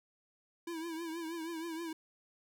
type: tone with vibrato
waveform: square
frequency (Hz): 329.6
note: E4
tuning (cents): 0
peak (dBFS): -39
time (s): 0.67-1.93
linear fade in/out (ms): 5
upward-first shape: triangle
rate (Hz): 6.3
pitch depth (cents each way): 85
effects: none